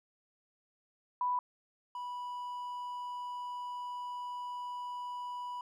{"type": "tone pair in turn", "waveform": ["sine", "triangle"], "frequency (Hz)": [989, 982.7], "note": ["B5", "B5"], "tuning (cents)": [2, -9], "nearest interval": "unison", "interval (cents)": 11, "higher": "first", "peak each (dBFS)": [-29, -36], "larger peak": "first", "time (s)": [[1.21, 1.39], [1.95, 5.61]], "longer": "second", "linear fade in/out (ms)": 2, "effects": []}